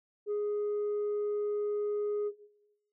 sine tone, 415.3 Hz, G#4, in tune, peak -27 dBFS, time 0.26-2.32 s, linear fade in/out 50 ms, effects noise-tail reverb RT60 0.9 s tail -17 dB re dry + tanh soft clip ceiling -28 dBFS

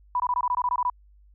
sine tone bursts, 987.8 Hz, B5, in tune, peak -21 dBFS, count 11, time 0.15-0.899 s, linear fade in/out 2 ms, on 49 ms, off 21 ms, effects added 50 Hz sine -52 dBFS peak until 1.34 s

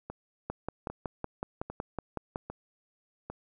two click trains, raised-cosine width 1 ms, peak -19 / -24 dBFS, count 11 / 5, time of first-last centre 0.5-2.359 / 0.1-3.3 s, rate 5.38 / 1.25 Hz, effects none

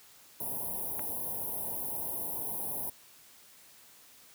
white band-stop noise, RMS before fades -36 dBFS, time 0.4-2.9 s, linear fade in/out 5 ms, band 1000 to 9800 Hz, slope 96 dB/octave
click, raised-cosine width 0.5 ms, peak -23 dBFS, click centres 0.994 s
effects white hiss -57 dBFS RMS until 4.34 s + high-pass 60 Hz 12 dB/octave

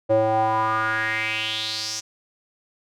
square tone with band-pass filter sweep, 110 Hz, A2, in tune, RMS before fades -23 dBFS, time 0.09-2.01 s, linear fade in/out 20 ms, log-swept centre 520 to 6100 Hz, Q 4.9, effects none

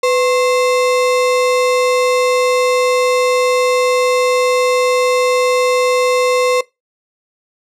sine tone with sample-and-hold, 501 Hz, B4, 25 cents sharp, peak -10 dBFS, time 0.03-6.61 s, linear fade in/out 5 ms, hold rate 1575 Hz, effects noise-tail reverb RT60 0.2 s tail -20 dB re dry + low-pass 8000 Hz 12 dB/octave

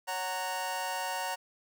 sawtooth chord, F# major, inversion second, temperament just, 555 / 740 / 925 Hz, C#5 / F#5 / A#5, +2 / 0 / -14 cents, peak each -37 / -33 / -31 dBFS, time 0.07-1.36 s, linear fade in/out 20 ms, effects none

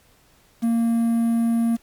triangle tone with quantisation, 231.1 Hz, A#3, 15 cents flat, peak -15 dBFS, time 0.62-1.77 s, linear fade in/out 20 ms, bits 7, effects pink hiss -57 dBFS RMS until 1.82 s + MP3 96 kbps

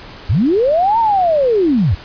sine linear two-way sweep, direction up then down, 69.3 to 935 to 69.3 Hz, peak -10 dBFS, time 0.29-1.95 s, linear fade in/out 10 ms, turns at 0.99 s, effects pink hiss -35 dBFS RMS until 2.04 s + resampled to 11025 Hz

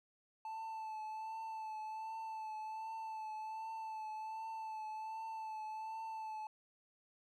triangle tone with vibrato, 878 Hz, A5, 4 cents flat, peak -40 dBFS, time 0.45-6.47 s, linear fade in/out 2 ms, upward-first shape triangle, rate 1.3 Hz, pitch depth 31 cents each way, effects none

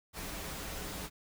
pink noise with comb filter, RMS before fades -41 dBFS, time 0.13-1.1 s, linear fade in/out 50 ms, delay 8.4 ms, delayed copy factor -0.55, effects none

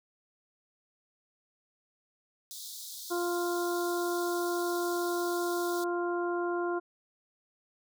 pink high-pass noise, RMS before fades -43 dBFS, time 2.51-5.84 s, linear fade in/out 0 ms, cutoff 3500 Hz, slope 96 dB/octave
harmonic tone, 349.2 Hz, F4, in tune, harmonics 1 / 2 / 3 / 4, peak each -30 / -37 / -38 / -39 dBFS, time 3.1-6.8 s, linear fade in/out 20 ms
effects none

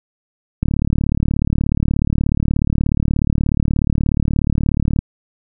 click train, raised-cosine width 5 ms, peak -4 dBFS, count 161, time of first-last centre 0.63-4.99 s, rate 36.7 Hz, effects none

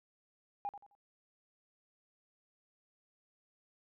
sine tone with echo, 812 Hz, G#5, 39 cents flat, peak -34 dBFS, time 0.65-0.69 s, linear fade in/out 0 ms, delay 87 ms, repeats 3, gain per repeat -11 dB, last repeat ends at 0.951 s, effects tanh soft clip ceiling -30 dBFS

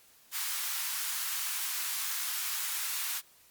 white high-pass noise, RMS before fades -34 dBFS, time 0.31-3.22 s, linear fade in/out 50 ms, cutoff 970 Hz, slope 24 dB/octave, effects white hiss -61 dBFS RMS until 3.5 s + Opus 48 kbps

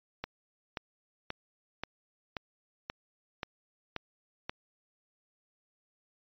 click train, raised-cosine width 0.3 ms, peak -19 dBFS, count 9, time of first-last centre 0.24-4.495 s, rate 1.88 Hz, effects resampled to 11025 Hz

